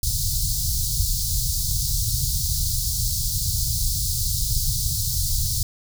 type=band-stop noise; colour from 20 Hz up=pink; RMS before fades=-23 dBFS; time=0.03-5.63 s; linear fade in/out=2 ms; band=140 to 4200 Hz; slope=48 dB/octave; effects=none